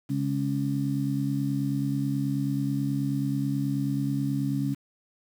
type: harmonic tone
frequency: 69.3 Hz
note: C#2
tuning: in tune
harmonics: 2 / 3 / 4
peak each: -28 / -32 / -28 dBFS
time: 0.09-4.75 s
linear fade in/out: 20 ms
effects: 8-bit